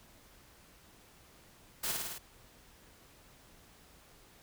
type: noise with echo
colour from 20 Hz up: white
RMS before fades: -35 dBFS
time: 1.83-1.92 s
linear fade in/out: 10 ms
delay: 53 ms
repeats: 5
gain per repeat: -2 dB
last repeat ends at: 2.185 s
effects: pink hiss -60 dBFS RMS until 4.42 s